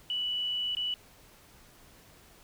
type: tone with dropouts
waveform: sine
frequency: 2958 Hz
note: F#7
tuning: 1 cent flat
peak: -29 dBFS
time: 0.1-0.94 s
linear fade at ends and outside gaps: 1 ms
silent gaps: 0.75-0.769 s
effects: pink hiss -57 dBFS RMS until 2.43 s